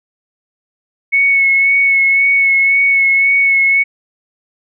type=tone with vibrato; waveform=sine; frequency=2204 Hz; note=C#7; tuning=11 cents flat; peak=-8 dBFS; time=1.12-3.84 s; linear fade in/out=20 ms; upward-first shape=sine; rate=1.9 Hz; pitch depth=20 cents each way; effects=none